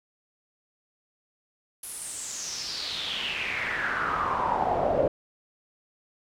brown noise with band-pass filter sweep, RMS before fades -29 dBFS, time 1.83-5.08 s, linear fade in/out 5 ms, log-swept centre 11000 to 530 Hz, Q 5.3, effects none

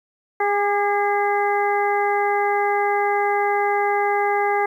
harmonic tone with a mistuned harmonic, 408.3 Hz, G#4, 29 cents flat, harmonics 1 / 2 / 3 / 4 / 5, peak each -22 / -20 / -28 / -29 / -27 dBFS, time 0.4-4.66 s, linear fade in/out 5 ms, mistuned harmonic 3, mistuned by -30 cents, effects 9-bit

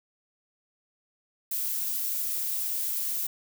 violet noise, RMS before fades -30 dBFS, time 1.51-3.27 s, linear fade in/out 5 ms, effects none

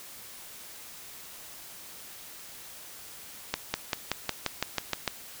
accelerating click train, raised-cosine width 0.2 ms, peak -9 dBFS, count 10, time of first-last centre 3.54-5.077 s, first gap 200 ms, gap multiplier 0.96, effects white hiss -46 dBFS RMS until 5.4 s

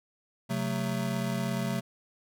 square chord, F# diminished, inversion second, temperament just, 133.2 / 185 / 222 Hz, C3 / F#3 / A3, +31 / 0 / +16 cents, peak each -34 dBFS, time 0.49-1.81 s, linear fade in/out 20 ms, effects none

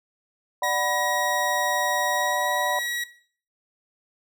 sine chord, B minor, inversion first, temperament just, 592.7 / 740.8 / 987.8 Hz, D5 / F#5 / B5, +16 / +2 / 0 cents, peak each -29 / -28 / -27 dBFS, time 0.62-2.79 s, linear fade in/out 2 ms
sawtooth tone with pitch glide, 1900 to 1916.5 Hz, A#6 to A#6, +33 to +47 cents, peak -23 dBFS, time 0.63-3.04 s, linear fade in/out 5 ms, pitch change +14 cents, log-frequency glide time 2.13-2.5 s
effects noise-tail reverb RT60 0.5 s tail -17 dB re dry

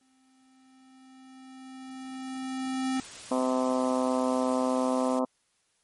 square tone with exponential growth, 261.6 Hz, C4, in tune, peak -26 dBFS, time 0.01-3 s, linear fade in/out 2 ms, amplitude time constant 650 ms
white noise, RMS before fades -44 dBFS, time 2.96-5.19 s, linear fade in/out 0 ms
harmonic tone, 128.5 Hz, C3, 31 cents flat, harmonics 2 / 3 / 4 / 5 / 6 / 7 / 8 / 9 / 10, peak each -27 / -40 / -30 / -32 / -37 / -37 / -35 / -41 / -44 dBFS, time 3.31-5.25 s, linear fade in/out 5 ms
effects white hiss -71 dBFS RMS until 5.83 s + MP3 48 kbps

